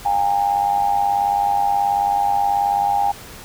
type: tone with amplitude modulation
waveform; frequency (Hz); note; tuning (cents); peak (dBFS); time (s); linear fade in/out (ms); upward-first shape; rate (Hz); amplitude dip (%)
sine; 810; G#5; -43; -12; 0.05-3.12; 10; sine; 98.6; 70
effects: pink hiss -38 dBFS RMS until 3.44 s